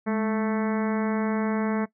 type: harmonic tone with a mistuned harmonic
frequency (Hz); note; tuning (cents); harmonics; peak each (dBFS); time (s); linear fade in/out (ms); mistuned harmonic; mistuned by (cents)
220; A3; 0; 1 / 2 / 3 / 4 / 5 / 6 / 7 / 8 / 9 / 10; -24 / -30 / -34 / -36 / -38 / -40 / -41 / -42 / -43 / -44; 0.06-1.86; 20; 1; -59
effects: noise-tail reverb RT60 0.1 s tail -19 dB re dry